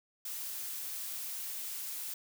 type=noise; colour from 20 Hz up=blue; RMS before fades=-40 dBFS; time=0.25-2.14 s; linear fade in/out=5 ms; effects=none